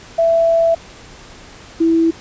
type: tone pair in turn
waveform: sine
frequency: 664 / 328.9 Hz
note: E5 / E4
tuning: +12 / -4 cents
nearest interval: octave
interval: 1216 cents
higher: first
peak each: -10 dBFS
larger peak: neither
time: 0.18-0.75 / 1.8-2.11 s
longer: first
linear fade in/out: 10 ms
effects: pink hiss -39 dBFS RMS until 2.2 s + resampled to 16000 Hz